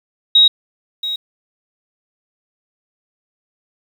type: tone with echo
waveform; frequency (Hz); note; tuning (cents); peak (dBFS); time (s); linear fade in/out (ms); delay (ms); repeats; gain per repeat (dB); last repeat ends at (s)
sine; 3800; A#7; +33; -6; 0.35-0.48; 5; 680; 1; -13; 1.16
effects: 7-bit